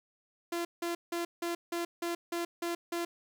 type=tone bursts; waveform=sawtooth; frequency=342.2 Hz; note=F4; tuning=35 cents flat; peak=-28 dBFS; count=9; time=0.52-3.05 s; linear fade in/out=5 ms; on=130 ms; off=170 ms; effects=11-bit